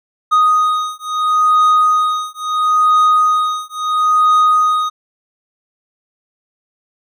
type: beating tone pair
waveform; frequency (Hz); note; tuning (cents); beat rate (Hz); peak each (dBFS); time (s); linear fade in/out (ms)
triangle; 1244.5 / 1245.24; D#6 / D#6; 0 / +1; 0.74; -12; 0.31-4.9; 20
effects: none